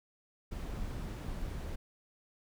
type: noise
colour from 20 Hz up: brown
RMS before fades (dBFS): -39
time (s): 0.51-1.76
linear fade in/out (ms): 10
effects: none